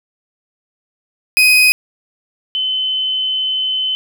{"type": "tone pair in turn", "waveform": ["35% pulse", "sine"], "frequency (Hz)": [2506, 3046], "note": ["D#7", "F#7"], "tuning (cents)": [12, 50], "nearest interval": "minor third", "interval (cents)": 338, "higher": "second", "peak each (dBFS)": [-6, -15], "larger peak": "first", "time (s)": [[1.37, 1.72], [2.55, 3.95]], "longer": "second", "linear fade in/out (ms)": 0, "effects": []}